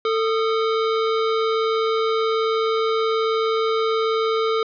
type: tone pair together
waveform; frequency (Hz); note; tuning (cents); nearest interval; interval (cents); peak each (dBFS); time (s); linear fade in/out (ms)
square; 445.6 / 1238; A4 / D#6; +22 / -9; octave + tritone; 1769; -20 / -26; 0.05-4.63; 2
effects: resampled to 11025 Hz + 9-bit